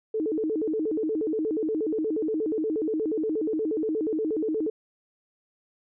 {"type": "tone with vibrato", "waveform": "sine", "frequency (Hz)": 370.5, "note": "F#4", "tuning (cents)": 2, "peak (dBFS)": -24, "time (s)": [0.14, 4.7], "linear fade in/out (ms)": 5, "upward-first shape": "square", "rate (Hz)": 8.4, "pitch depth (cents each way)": 290, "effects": []}